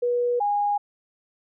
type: tone pair in turn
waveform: sine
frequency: 485.2 / 820.5 Hz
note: B4 / G#5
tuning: -31 / -21 cents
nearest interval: major sixth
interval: 910 cents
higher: second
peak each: -20 dBFS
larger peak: neither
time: 0.02-0.4 / 0.4-0.78 s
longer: neither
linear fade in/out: 10 ms
effects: none